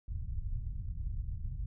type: low-pass noise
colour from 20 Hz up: pink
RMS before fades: -37 dBFS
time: 0.08-1.66 s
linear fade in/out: 5 ms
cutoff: 110 Hz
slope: 24 dB/octave
effects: none